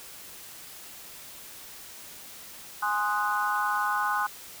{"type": "chord", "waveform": "sine", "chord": "Ab dominant seventh", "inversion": "none", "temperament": "equal", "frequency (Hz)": [830.6, 1046.5, 1244.5, 1480], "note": ["Ab5", "C6", "Eb6", "Gb6"], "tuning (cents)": [0, 0, 0, 0], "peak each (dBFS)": -30, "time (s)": [2.82, 4.27], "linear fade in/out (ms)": 10, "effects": ["white hiss -45 dBFS RMS until 4.6 s"]}